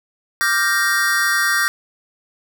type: chord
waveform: square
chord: G minor seventh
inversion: second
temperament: equal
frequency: 1174.7 / 1396.9 / 1568 / 1864.7 Hz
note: D6 / F6 / G6 / Bb6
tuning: 0 / 0 / 0 / 0 cents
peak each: -25 / -24 / -20 / -20 dBFS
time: 0.41-1.68 s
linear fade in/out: 0 ms
effects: none